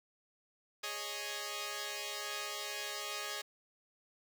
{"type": "chord", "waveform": "5% pulse", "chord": "Ab suspended fourth", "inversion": "none", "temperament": "equal", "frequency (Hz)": [415.3, 554.4, 622.3], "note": ["Ab4", "Db5", "Eb5"], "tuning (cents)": [0, 0, 0], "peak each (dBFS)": -32, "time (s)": [0.83, 3.42], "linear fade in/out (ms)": 10, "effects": []}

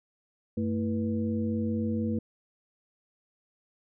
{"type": "tone cluster", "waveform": "sine", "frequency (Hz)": [96.7, 223, 327.1, 487.6], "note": ["G2", "A3", "E4", "B4"], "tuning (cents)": [-23, 23, -13, -22], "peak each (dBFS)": [-33, -28, -37, -37], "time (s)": [0.57, 2.19], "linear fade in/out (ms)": 5, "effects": []}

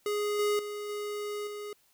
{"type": "tone with level steps", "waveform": "square", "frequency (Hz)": 415.3, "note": "G#4", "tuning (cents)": 0, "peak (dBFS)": [-29, -26, -36, -34, -38], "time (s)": [0.06, 1.73], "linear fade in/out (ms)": 2, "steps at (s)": [0.39, 0.59, 0.89, 1.47], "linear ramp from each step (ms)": 2, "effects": ["white hiss -67 dBFS RMS until 1.93 s"]}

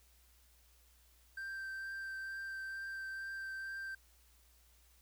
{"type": "tone with vibrato", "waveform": "triangle", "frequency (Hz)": 1568, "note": "G6", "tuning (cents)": 0, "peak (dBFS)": -39, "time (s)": [1.37, 3.95], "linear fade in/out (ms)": 5, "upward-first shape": "triangle", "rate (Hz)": 2.2, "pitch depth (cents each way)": 12, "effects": ["added 60 Hz sine -66 dBFS peak until 5.01 s", "white hiss -69 dBFS RMS until 5.01 s"]}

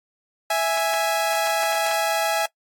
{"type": "tone pair together", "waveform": "sawtooth", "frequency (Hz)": [659.2, 830.6], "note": ["E5", "G#5"], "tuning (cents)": [0, 0], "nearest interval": "major third", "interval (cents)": 400, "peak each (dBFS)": -19, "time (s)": [0.5, 2.46], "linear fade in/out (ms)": 5, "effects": ["noise-tail reverb RT60 0.1 s tail -23 dB re dry", "AAC 64 kbps"]}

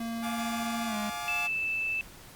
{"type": "tone with pitch glide", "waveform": "square", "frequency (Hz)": [230, 210.9], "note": ["A#3", "G#3"], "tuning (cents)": [-23, 27], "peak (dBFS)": -33, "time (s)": [0, 1.1], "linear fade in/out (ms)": 5, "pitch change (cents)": -150, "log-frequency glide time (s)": [0.86, 0.97]}
{"type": "chord", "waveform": "sawtooth", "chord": "D diminished", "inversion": "first", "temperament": "just", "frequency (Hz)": [704.8, 845.8, 1174.7], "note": ["F5", "Ab5", "D6"], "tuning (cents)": [16, 31, 0], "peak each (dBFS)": [-34, -35, -35], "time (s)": [0.22, 1.48], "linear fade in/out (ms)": 20}
{"type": "tone", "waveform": "sine", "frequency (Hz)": 2637, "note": "E7", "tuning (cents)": 0, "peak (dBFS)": -28, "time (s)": [1.28, 2.01], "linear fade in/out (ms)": 0}
{"effects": ["pink hiss -50 dBFS RMS until 2.35 s", "Opus 48 kbps"]}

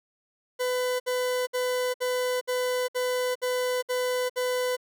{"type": "tone bursts", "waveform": "40% pulse", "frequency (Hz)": 501, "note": "B4", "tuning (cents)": 25, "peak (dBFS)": -24, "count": 9, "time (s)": [0.59, 4.768], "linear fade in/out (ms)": 20, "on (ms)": 410, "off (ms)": 61, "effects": []}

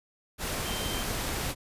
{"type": "tone in noise", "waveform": "sine", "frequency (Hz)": 3136, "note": "G7", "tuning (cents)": 0, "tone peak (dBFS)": -38, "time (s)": [0.63, 1.05], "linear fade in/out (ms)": 50, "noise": "pink", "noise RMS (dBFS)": -32, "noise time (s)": [0.38, 1.55], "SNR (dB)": -9, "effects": ["resampled to 32000 Hz"]}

